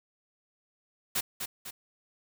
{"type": "noise with echo", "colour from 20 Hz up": "white", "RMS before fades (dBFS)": -29, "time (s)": [1.15, 1.21], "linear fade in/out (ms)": 10, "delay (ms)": 250, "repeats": 2, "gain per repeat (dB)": -6, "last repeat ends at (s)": 1.71, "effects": []}